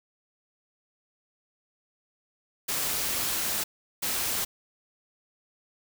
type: noise bursts at uneven times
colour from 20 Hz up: white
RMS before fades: -29 dBFS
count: 2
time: 2.68-3.64 / 4.02-4.45 s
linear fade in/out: 10 ms
effects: none